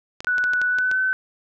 clicks, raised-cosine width 0.2 ms, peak -15 dBFS, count 8, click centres 0.205 / 0.246 / 0.382 / 0.44 / 0.535 / 0.616 / 0.786 / 0.914 s
sine tone with pitch glide, 1480 to 1521.6 Hz, F#6 to F#6, 0 to +48 cents, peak -18 dBFS, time 0.27-1.13 s, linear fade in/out 0 ms, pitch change +48 cents, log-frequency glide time 0.68-0.99 s
effects none

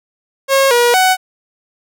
sawtooth tone with pitch steps, 543 / 480 / 747 Hz, C#5 / B4 / F#5, -36 / -49 / +16 cents, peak -5 dBFS, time 0.48-1.17 s, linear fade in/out 50 ms, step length 230 ms, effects none

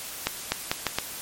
accelerating click train, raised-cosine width 0.2 ms, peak -5 dBFS, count 5, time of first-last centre 0.27-0.986 s, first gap 250 ms, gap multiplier 0.78, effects white hiss -37 dBFS RMS until 1.21 s + MP3 64 kbps

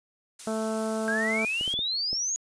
blue noise, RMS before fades -39 dBFS, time 0.39-1.74 s, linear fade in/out 5 ms
harmonic tone, 220 Hz, A3, in tune, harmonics 1 / 2 / 3 / 4 / 5 / 6 / 7, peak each -30 / -33 / -32 / -41 / -44 / -40 / -47 dBFS, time 0.47-1.45 s, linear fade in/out 2 ms
sine exponential sweep, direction up, 1568 to 6820 Hz, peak -26 dBFS, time 1.08-2.36 s, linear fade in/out 0 ms
clicks, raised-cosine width 2 ms, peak -26 dBFS, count 5, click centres 1.611 / 1.678 / 1.74 / 1.791 / 2.13 s
effects resampled to 22050 Hz

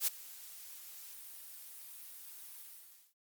blue noise with ADSR envelope, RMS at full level -29 dBFS, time 0-3.14 s, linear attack 72 ms, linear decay 15 ms, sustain -21 dB, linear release 540 ms, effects Opus 48 kbps

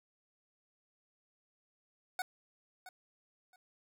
25% pulse tone with echo, 739 Hz, F#5, 2 cents flat, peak -30 dBFS, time 2.19-2.22 s, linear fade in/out 2 ms, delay 670 ms, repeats 2, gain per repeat -14 dB, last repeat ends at 3.56 s, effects none

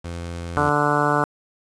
sawtooth tone, 85.5 Hz, F2, 36 cents flat, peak -25 dBFS, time 0.04-0.7 s, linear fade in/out 10 ms
harmonic tone, 146.9 Hz, D3, 1 cent sharp, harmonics 1 / 2 / 3 / 4 / 5 / 6 / 7 / 8 / 9 / 10, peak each -26 / -26 / -26 / -26 / -26 / -26 / -26 / -26 / -26 / -26 dBFS, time 0.57-1.24 s, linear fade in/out 0 ms
effects resampled to 22050 Hz + 7-bit

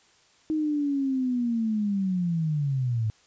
sine linear sweep, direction down, 315.1 to 106.4 Hz, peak -23 dBFS, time 0.5-3.1 s, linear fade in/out 0 ms, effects white hiss -60 dBFS RMS until 3.26 s + resampled to 16000 Hz

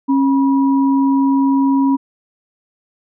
sine tone pair together, 272.2 / 969 Hz, C#4 / B5, -31 / -33 cents, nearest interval octave + minor seventh, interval 2198 cents, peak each -11 / -21 dBFS, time 0.08-1.97 s, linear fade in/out 20 ms, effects none

